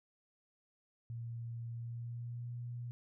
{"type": "tone with pitch glide", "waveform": "sine", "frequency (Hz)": [116.7, 120.47], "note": ["A#2", "B2"], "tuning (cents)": [2, -43], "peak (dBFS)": -40, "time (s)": [1.1, 2.91], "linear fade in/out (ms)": 0, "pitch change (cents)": 55, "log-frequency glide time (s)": [1.71, 2.53], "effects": []}